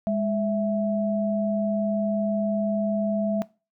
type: tone pair together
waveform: sine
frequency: 206.2 / 659.3 Hz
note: G#3 / E5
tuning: -12 / 0 cents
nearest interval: octave + minor sixth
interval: 2012 cents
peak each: -24 dBFS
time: 0.07-3.42 s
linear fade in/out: 0 ms
effects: noise-tail reverb RT60 0.3 s tail -20 dB re dry